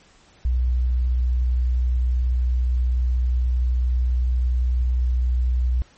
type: tone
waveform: sine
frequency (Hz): 61.74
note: B1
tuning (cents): 0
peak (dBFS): -17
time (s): 0.45-5.82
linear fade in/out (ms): 0
effects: pink hiss -54 dBFS RMS until 5.97 s + MP3 32 kbps